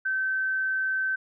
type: tone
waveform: sine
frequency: 1541 Hz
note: G6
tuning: 30 cents flat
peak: -24 dBFS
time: 0.05-1.16 s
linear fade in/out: 10 ms
effects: none